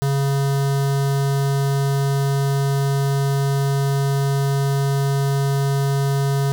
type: tone with notch filter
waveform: square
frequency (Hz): 138.6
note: C#3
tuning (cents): 0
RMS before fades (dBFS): -19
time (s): 0.02-6.52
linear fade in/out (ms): 0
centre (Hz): 2400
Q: 1.7
effects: none